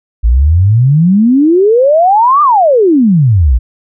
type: exponential two-way sweep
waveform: sine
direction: up then down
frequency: 53.5 to 1220 to 53.5 Hz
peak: -4 dBFS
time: 0.23-3.59 s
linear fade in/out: 20 ms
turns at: 2.42 s
effects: none